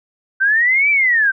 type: linear two-way sweep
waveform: sine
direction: up then down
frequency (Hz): 1527 to 2349 to 1527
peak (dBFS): -11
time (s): 0.4-1.32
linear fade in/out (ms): 20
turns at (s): 0.9
effects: none